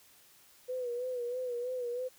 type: tone with vibrato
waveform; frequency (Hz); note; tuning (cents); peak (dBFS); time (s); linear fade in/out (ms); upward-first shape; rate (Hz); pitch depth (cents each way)
sine; 493.9; B4; 0; -33; 0.68-2.09; 20; sine; 3.1; 61
effects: white hiss -61 dBFS RMS until 2.18 s